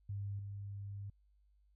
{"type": "tone with level steps", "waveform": "sine", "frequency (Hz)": 100.3, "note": "G2", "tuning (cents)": 40, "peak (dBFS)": [-38, -42], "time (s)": [0.09, 1.1], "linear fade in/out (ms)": 5, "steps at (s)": 0.39, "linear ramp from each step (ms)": 2, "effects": ["added 50 Hz sine -67 dBFS peak until 1.75 s"]}